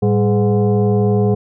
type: tone with frequency modulation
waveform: sine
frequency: 110 Hz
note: A2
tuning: in tune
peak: -11 dBFS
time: 0.02-1.35 s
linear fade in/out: 10 ms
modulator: 308 Hz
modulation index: 1.3
effects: none